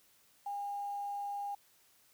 sine tone with quantisation, 810 Hz, G#5, 43 cents flat, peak -36 dBFS, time 0.46-1.55 s, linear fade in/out 5 ms, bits 10, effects white hiss -67 dBFS RMS until 2.13 s

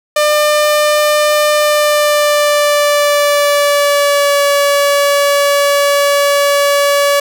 sawtooth tone with pitch glide, 599 to 569.3 Hz, D5 to C#5, +34 to +46 cents, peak -5 dBFS, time 0.16-7.2 s, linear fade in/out 5 ms, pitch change -88 cents, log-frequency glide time 1.54-4.42 s, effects none

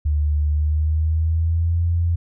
sine tone with pitch glide, 74.5 to 85.09 Hz, D2 to F2, +25 to -45 cents, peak -16 dBFS, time 0.05-2.16 s, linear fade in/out 10 ms, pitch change +230 cents, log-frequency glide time 0.48-1.81 s, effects none

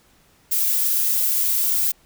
violet noise, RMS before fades -20 dBFS, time 0.51-1.92 s, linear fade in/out 10 ms, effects pink hiss -57 dBFS RMS until 2.05 s

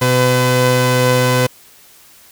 sawtooth tone pair together, 125.7 / 505.1 Hz, B2 / B4, +31 / +39 cents, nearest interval 2 octaves, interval 2408 cents, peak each -10 dBFS, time 0.01-1.47 s, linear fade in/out 10 ms, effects white hiss -45 dBFS RMS until 2.31 s

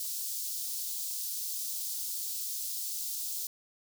white high-pass noise, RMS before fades -36 dBFS, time 0-3.47 s, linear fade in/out 2 ms, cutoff 4300 Hz, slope 24 dB/octave, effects none

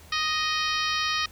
harmonic tone with a mistuned harmonic, 622.3 Hz, D#5, in tune, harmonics 2 / 3 / 4 / 5 / 6 / 7 / 8 / 9, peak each -29 / -31 / -32 / -33 / -34 / -34 / -35 / -36 dBFS, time 0.12-1.26 s, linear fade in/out 5 ms, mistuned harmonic 6, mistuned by +28 cents, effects added 79 Hz sine -51 dBFS peak until 1.31 s + pink hiss -51 dBFS RMS until 1.31 s

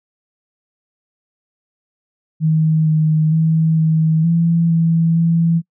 sine tone with pitch steps, 157.9 / 156.1 / 160.5 / 159.1 / 167.5 / 164.9 / 166.5 Hz, D#3 / D#3 / E3 / D#3 / E3 / E3 / E3, +26 / +6 / -46 / +39 / +28 / +1 / +18 cents, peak -11 dBFS, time 2.4-5.62 s, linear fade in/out 50 ms, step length 460 ms, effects noise-tail reverb RT60 0.1 s tail -26 dB re dry

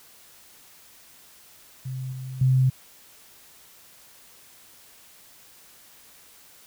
sine tone with level steps, 130 Hz, C3, 11 cents flat, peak -29 / -32 / -16 dBFS, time 1.85-2.7 s, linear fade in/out 10 ms, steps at 2.12 / 2.41 s, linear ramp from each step 5 ms, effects white hiss -52 dBFS RMS until 6.66 s

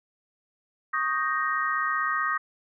sine chord, Eb dominant seventh, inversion third, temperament equal, 1108.7 / 1244.5 / 1568 / 1864.7 Hz, Db6 / Eb6 / G6 / Bb6, 0 / 0 / 0 / 0 cents, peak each -32 / -27 / -32 / -29 dBFS, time 0.93-2.38 s, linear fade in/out 10 ms, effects none

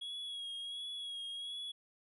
triangle tone with vibrato, 3322 Hz, G#7, in tune, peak -39 dBFS, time 0.01-1.72 s, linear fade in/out 10 ms, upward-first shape sine, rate 1.4 Hz, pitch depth 34 cents each way, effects resampled to 32000 Hz

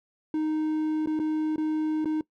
triangle tone with dropouts, 310.4 Hz, D#4, 4 cents flat, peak -22 dBFS, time 0.34-2.21 s, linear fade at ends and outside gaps 2 ms, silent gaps 1.06-1.072 / 1.192-1.198 / 1.56-1.58 / 2.046-2.056 s, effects noise-tail reverb RT60 0.1 s tail -21 dB re dry

